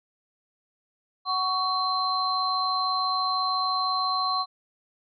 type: tone cluster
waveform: sine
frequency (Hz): 747 / 1119 / 4107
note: F#5 / C#6 / C8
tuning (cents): +16 / +16 / -33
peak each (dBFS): -31 / -25 / -29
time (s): 1.25-4.46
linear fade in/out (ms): 50
effects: none